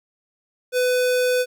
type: tone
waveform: square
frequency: 500 Hz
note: B4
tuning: 21 cents sharp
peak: -18 dBFS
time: 0.72-1.46 s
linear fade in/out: 50 ms
effects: 10-bit